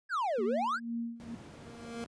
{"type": "exponential two-way sweep", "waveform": "triangle", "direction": "down then up", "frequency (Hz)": [1700, 363.9, 1700], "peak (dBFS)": -27, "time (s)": [0.09, 0.8], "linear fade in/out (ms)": 50, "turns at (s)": 0.44}
{"type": "tone with tremolo", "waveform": "sine", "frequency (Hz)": 233.1, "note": "A#3", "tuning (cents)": 0, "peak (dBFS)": -31, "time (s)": [0.38, 1.35], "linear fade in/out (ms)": 5, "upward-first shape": "sine", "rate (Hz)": 2.1, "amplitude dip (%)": 85}
{"type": "tone with exponential growth", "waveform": "25% pulse", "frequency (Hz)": 233.1, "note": "A#3", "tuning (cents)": 0, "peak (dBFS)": -32, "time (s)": [1.16, 2.04], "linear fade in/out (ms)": 0, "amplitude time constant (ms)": 190}
{"type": "noise", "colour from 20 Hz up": "brown", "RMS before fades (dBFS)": -41, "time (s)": [1.2, 2.06], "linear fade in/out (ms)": 0}
{"effects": ["high-pass 150 Hz 12 dB/octave", "resampled to 22050 Hz"]}